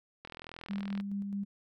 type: click train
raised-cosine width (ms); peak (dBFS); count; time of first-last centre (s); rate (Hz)
0.3; -28; 32; 0.25-1.001; 41.3
type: tone with tremolo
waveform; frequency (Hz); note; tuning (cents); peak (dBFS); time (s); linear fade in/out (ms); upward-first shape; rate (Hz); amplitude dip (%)
sine; 200; G3; +35; -32; 0.69-1.45; 20; square; 4.7; 30
effects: none